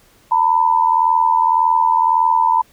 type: tone pair together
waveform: sine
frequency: 906 / 987.8 Hz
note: A#5 / B5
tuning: -50 / 0 cents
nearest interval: minor second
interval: 150 cents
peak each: -14 dBFS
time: 0.31-2.62 s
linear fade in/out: 10 ms
effects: pink hiss -52 dBFS RMS until 2.72 s